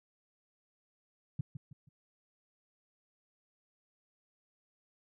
sine tone with echo, 138.59 Hz, C#3, in tune, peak -29 dBFS, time 1.39-1.41 s, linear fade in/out 5 ms, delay 160 ms, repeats 3, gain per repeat -9 dB, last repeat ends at 1.89 s, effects none

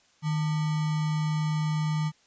sine tone with sample-and-hold, 154.7 Hz, D#3, 10 cents flat, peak -24 dBFS, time 0.22-2.12 s, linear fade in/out 50 ms, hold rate 1050 Hz, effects white hiss -63 dBFS RMS until 2.26 s + resampled to 16000 Hz

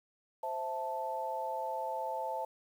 sine chord, A minor, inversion first, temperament equal, 523.3 / 659.3 / 880 Hz, C5 / E5 / A5, 0 / 0 / 0 cents, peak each -40 / -40 / -36 dBFS, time 0.43-2.45 s, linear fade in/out 5 ms, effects 10-bit

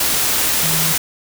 sine tone in noise, 159.9 Hz, D#3, 48 cents sharp, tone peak -23 dBFS, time 0.63-0.93 s, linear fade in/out 5 ms, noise white, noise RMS -17 dBFS, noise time 0-0.98 s, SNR -9 dB, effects none

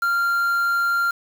triangle tone with quantisation, 1388 Hz, F6, 11 cents flat, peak -16 dBFS, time 0.02-1.11 s, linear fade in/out 5 ms, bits 6, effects none

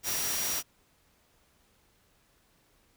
sine tone in noise, 5720 Hz, F8, 41 cents sharp, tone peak -35 dBFS, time 0.03-0.63 s, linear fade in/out 50 ms, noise white, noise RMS -32 dBFS, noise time 0.03-0.63 s, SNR -6 dB, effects pink hiss -67 dBFS RMS until 2.96 s

